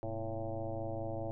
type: tone with frequency modulation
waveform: sine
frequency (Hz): 329.6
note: E4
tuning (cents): 0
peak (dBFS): -35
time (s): 0.03-1.31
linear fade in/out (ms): 0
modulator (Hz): 114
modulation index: 3.5
effects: none